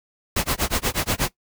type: noise with tremolo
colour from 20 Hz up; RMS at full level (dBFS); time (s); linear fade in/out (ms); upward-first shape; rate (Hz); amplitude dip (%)
pink; -20; 0.36-1.29; 5; sine; 8.3; 100
effects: noise-tail reverb RT60 0.1 s tail -18 dB re dry